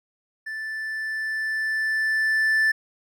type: tone with level ramp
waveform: triangle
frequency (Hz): 1760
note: A6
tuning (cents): 0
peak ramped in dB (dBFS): -28 to -15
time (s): 0.46-2.72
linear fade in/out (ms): 10
effects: none